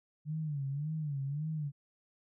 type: tone with vibrato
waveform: sine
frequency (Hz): 146.83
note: D3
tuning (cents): 0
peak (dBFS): -33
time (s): 0.25-1.72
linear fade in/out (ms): 50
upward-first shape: sine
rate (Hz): 1.8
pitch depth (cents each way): 130
effects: none